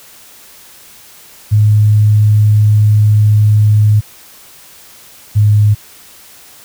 sine tone pair in turn, 105.8 / 104.77 Hz, G#2 / G#2, +33 / +16 cents, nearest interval unison, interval 17 cents, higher first, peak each -5 dBFS, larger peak neither, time 1.51-4.01 / 5.35-5.75 s, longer first, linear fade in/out 20 ms, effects white hiss -39 dBFS RMS until 6.64 s

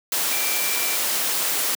sine tone in noise, 2349 Hz, D7, in tune, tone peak -30 dBFS, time 0.32-0.96 s, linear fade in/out 2 ms, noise white, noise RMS -23 dBFS, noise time 0.12-1.75 s, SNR -10 dB, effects high-pass 300 Hz 12 dB/octave

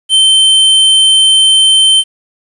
square tone, 3100 Hz, G7, 20 cents flat, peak -5 dBFS, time 0.09-2.04 s, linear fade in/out 50 ms, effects resampled to 24000 Hz + 7-bit

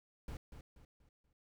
brown noise with echo, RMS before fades -44 dBFS, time 0.28-0.37 s, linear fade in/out 2 ms, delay 240 ms, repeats 4, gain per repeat -8 dB, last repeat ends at 1.33 s, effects none

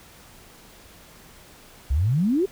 sine exponential sweep, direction up, 61.3 to 409.6 Hz, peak -18 dBFS, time 1.9-2.46 s, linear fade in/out 10 ms, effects pink hiss -49 dBFS RMS until 2.51 s

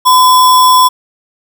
sine tone with sample-and-hold, 1014 Hz, B5, 45 cents sharp, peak -3 dBFS, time 0.05-0.89 s, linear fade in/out 20 ms, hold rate 4410 Hz, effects none

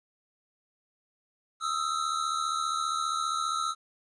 square tone pair together, 1261 / 1336 Hz, D#6 / E6, +23 / +23 cents, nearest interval minor second, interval 100 cents, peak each -32 / -31 dBFS, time 1.6-3.75 s, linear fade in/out 50 ms, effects resampled to 22050 Hz + 11-bit

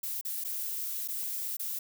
violet noise with dropouts, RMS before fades -35 dBFS, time 0.03-1.79 s, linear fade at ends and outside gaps 5 ms, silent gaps 0.212-0.249 / 0.44-0.447 / 1.078-1.084 / 1.569-1.594 s, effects none

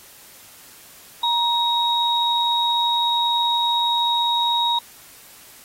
sine tone pair together, 943 / 3779 Hz, A#5 / A#7, +20 / +23 cents, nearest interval 2 octaves, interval 2403 cents, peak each -20 dBFS, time 1.23-4.79 s, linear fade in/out 5 ms, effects white hiss -46 dBFS RMS until 5.64 s + AAC 48 kbps

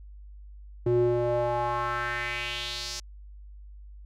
square tone with band-pass filter sweep, 120 Hz, B2, 49 cents flat, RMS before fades -28 dBFS, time 0.86-3 s, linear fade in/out 5 ms, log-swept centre 300 to 5700 Hz, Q 3, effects added 50 Hz sine -43 dBFS peak until 4.05 s

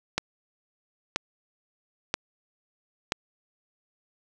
click train, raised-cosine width 0.2 ms, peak -7 dBFS, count 4, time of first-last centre 0.18-3.121 s, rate 1.02 Hz, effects none

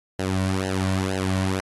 sawtooth tone with flanger, 94.7 Hz, F#2, 41 cents sharp, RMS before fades -24 dBFS, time 0.19-1.6 s, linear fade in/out 0 ms, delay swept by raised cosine 0.85 to 2.45 ms, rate 2.1 Hz, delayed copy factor -0.75, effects AAC 32 kbps

